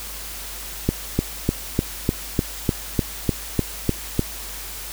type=click train; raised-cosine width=3 ms; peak=-4 dBFS; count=12; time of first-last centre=0.89-4.193 s; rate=3.33 Hz; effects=added 50 Hz sine -38 dBFS peak until 4.92 s + white hiss -34 dBFS RMS until 4.92 s